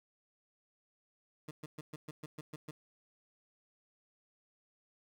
20% pulse tone bursts, 152.3 Hz, D#3, 37 cents flat, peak -38 dBFS, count 9, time 1.48-2.71 s, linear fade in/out 5 ms, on 30 ms, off 120 ms, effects 11-bit

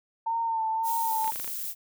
sine tone with vibrato, 902 Hz, A5, 43 cents sharp, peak -25 dBFS, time 0.26-1.31 s, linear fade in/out 10 ms, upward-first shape sine, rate 1.8 Hz, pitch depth 35 cents each way
violet noise, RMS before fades -34 dBFS, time 0.83-1.75 s, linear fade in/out 50 ms
clicks, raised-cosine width 0.3 ms, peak -24 dBFS, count 7, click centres 1.244 / 1.278 / 1.321 / 1.359 / 1.399 / 1.445 / 1.478 s
effects none

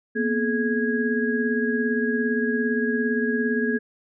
sine tone cluster, 234.8 / 252.3 / 427.1 / 1652 Hz, A#3 / B3 / G#4 / G#6, +13 / +37 / +48 / -10 cents, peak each -24 / -29 / -26 / -27 dBFS, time 0.15-3.79 s, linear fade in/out 20 ms, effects none

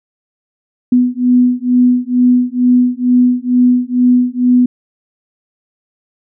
sine beating tone pair, 246.9 / 249.1 Hz, B3 / B3, 0 / +15 cents, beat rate 2.2 Hz, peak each -11 dBFS, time 0.92-4.66 s, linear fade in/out 5 ms, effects none

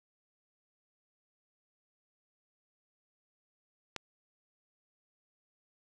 click, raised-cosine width 0.2 ms, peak -19 dBFS, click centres 3.963 s, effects none

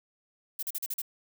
violet noise bursts, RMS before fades -33 dBFS, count 6, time 0.59-1.018 s, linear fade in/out 5 ms, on 38 ms, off 40 ms, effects none

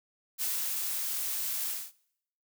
blue noise with ADSR envelope, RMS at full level -31 dBFS, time 0.38-1.92 s, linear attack 38 ms, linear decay 320 ms, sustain -2 dB, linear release 230 ms, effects noise-tail reverb RT60 0.7 s tail -21 dB re dry

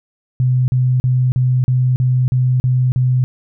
sine tone bursts, 127.1 Hz, C3, 50 cents flat, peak -11 dBFS, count 9, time 0.4-3.24 s, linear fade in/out 0 ms, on 280 ms, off 40 ms, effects none

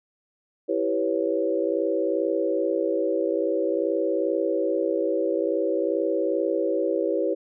sine chord, C# half-diminished seventh, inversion first, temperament equal, 329.6 / 392 / 493.9 / 554.4 Hz, E4 / G4 / B4 / C#5, 0 / 0 / 0 / 0 cents, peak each -27 dBFS, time 0.68-7.35 s, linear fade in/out 20 ms, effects none

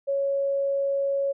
sine tone, 554.4 Hz, C#5, in tune, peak -22 dBFS, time 0.07-1.33 s, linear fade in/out 20 ms, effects none

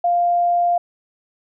sine tone, 698.5 Hz, F5, in tune, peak -14 dBFS, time 0.04-0.78 s, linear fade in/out 5 ms, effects none

